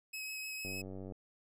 sawtooth tone with vibrato, 2558 Hz, D#7, 47 cents sharp, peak -37 dBFS, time 0.13-0.82 s, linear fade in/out 10 ms, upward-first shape sine, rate 6.6 Hz, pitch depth 11 cents each way
click train, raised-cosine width 2 ms, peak -33 dBFS, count 46, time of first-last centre 0.65-1.122 s, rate 95.3 Hz
effects none

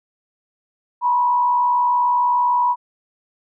sine tone with frequency modulation, 976 Hz, B5, 21 cents flat, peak -14 dBFS, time 1.01-2.76 s, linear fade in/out 50 ms, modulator 66.7 Hz, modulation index 0.49, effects none

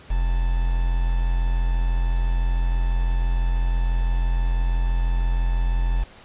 triangle tone with quantisation, 43.02 Hz, F1, 25 cents flat, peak -16 dBFS, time 0.1-6.04 s, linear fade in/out 10 ms, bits 6, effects pink hiss -47 dBFS RMS until 6.24 s + resampled to 8000 Hz

